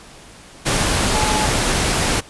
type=tone in noise; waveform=sine; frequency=855 Hz; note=A5; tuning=50 cents flat; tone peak=-21 dBFS; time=1.13-1.47 s; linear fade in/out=20 ms; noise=pink; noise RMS=-18 dBFS; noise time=0.65-2.21 s; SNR=-6 dB; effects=pink hiss -42 dBFS RMS until 2.29 s + resampled to 24000 Hz